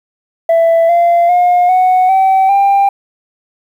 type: tone with pitch steps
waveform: sine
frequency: 664 / 688.2 / 713.3 / 739.3 / 766.3 / 794.2 Hz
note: E5 / F5 / F5 / F#5 / G5 / G5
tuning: +12 / -26 / +36 / -2 / -40 / +22 cents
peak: -4 dBFS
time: 0.49-2.89 s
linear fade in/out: 5 ms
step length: 400 ms
effects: tanh soft clip ceiling -5 dBFS + 7-bit